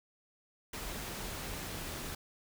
pink noise, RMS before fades -41 dBFS, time 0.73-2.15 s, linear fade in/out 5 ms, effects none

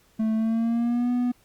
triangle tone with pitch glide, 220 to 245.5 Hz, A3 to B3, 0 to -10 cents, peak -19 dBFS, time 0.19-1.32 s, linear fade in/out 10 ms, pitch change +190 cents, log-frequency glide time 0.35-1.11 s, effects pink hiss -61 dBFS RMS until 1.44 s + Opus 48 kbps

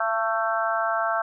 harmonic tone with a mistuned harmonic, 222.5 Hz, A3, 20 cents sharp, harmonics 3 / 4 / 5 / 6 / 7, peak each -26 / -30 / -30 / -27 / -30 dBFS, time 0-1.22 s, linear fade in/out 5 ms, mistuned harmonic 3, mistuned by +23 cents, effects none

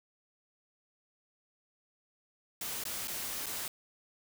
white noise with dropouts, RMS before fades -38 dBFS, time 2.61-3.68 s, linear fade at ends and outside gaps 2 ms, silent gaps 2.838-2.852 / 3.074-3.08 / 3.46-3.465 s, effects none

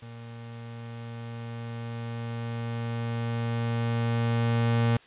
35% pulse tone with level ramp, 116.5 Hz, A#2, 1 cent flat, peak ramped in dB -39 to -19 dBFS, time 0.02-4.97 s, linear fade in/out 5 ms, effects white hiss -54 dBFS RMS until 5.06 s + resampled to 8000 Hz

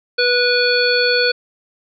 harmonic tone, 490 Hz, B4, 14 cents flat, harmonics 1 / 3 / 5 / 7 / 9, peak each -17 / -18 / -22 / -26 / -18 dBFS, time 0.18-1.32 s, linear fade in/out 10 ms, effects none

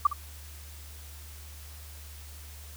sine tone with echo, 1166 Hz, D6, 13 cents flat, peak -16 dBFS, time 0.05-0.07 s, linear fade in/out 5 ms, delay 62 ms, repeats 1, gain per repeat -13 dB, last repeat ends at 0.132 s, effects added 74 Hz sine -44 dBFS peak until 2.76 s + white hiss -50 dBFS RMS until 2.76 s

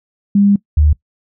sine tone pair in turn, 201.3 / 75.27 Hz, G3 / D2, +46 / +43 cents, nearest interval octave + perfect fourth, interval 1703 cents, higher first, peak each -7 dBFS, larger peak neither, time 0.35-0.56 / 0.77-0.93 s, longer first, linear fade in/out 5 ms, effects noise-tail reverb RT60 0.1 s tail -21 dB re dry

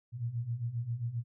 sine beating tone pair, 113.5 / 121 Hz, A#2 / B2, -46 / -35 cents, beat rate 7.5 Hz, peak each -38 / -34 dBFS, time 0.12-1.24 s, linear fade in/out 50 ms, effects none

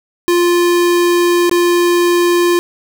square tone with dropouts, 349.2 Hz, F4, in tune, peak -10 dBFS, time 0.28-2.59 s, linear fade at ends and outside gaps 0 ms, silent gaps 1.495-1.513 s, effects none

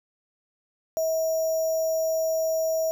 sine tone with sample-and-hold, 643 Hz, E5, 43 cents flat, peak -22 dBFS, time 0.97-2.91 s, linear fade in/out 0 ms, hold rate 6300 Hz, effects none

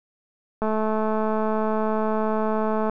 click train, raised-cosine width 1 ms, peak -12 dBFS, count 495, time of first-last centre 0.62-2.896 s, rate 217 Hz, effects none

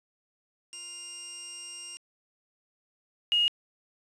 5% pulse / sine tone pair in turn, 2800 / 2865 Hz, F7 / F7, +4 / +44 cents, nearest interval unison, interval 40 cents, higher second, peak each -28 / -21 dBFS, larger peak second, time 0.73-1.97 / 3.32-3.48 s, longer first, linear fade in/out 0 ms, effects resampled to 22050 Hz + 8-bit

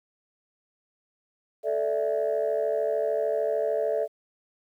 sine chord, A suspended fourth, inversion none, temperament just, 440 / 586.7 / 660 Hz, A4 / D5 / E5, 0 / -2 / +2 cents, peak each -27 dBFS, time 1.63-4.08 s, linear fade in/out 50 ms, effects tanh soft clip ceiling -17 dBFS + 10-bit

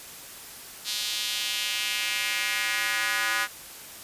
square tone with high-pass filter sweep, 112.1 Hz, A2, 33 cents sharp, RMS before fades -28 dBFS, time 0.84-3.48 s, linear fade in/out 50 ms, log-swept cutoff 3900 to 1500 Hz, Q 2.1, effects white hiss -43 dBFS RMS until 4.03 s + resampled to 32000 Hz

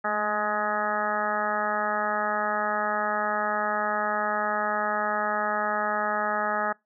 harmonic tone with a mistuned harmonic, 210 Hz, G#3, 19 cents sharp, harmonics 1 / 2 / 3 / 4 / 5 / 6 / 7 / 8 / 9, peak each -37 / -38 / -31 / -30 / -39 / -29 / -36 / -32 / -39 dBFS, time 0.04-6.73 s, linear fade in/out 10 ms, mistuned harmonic 1, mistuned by +34 cents, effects noise-tail reverb RT60 0.2 s tail -24 dB re dry

